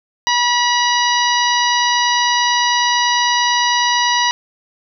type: harmonic tone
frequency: 969 Hz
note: B5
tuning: 33 cents flat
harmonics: 1 / 2 / 3 / 4 / 5 / 6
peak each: -16 / -19 / -21 / -22 / -23 / -24 dBFS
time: 0.27-4.31 s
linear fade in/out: 0 ms
effects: none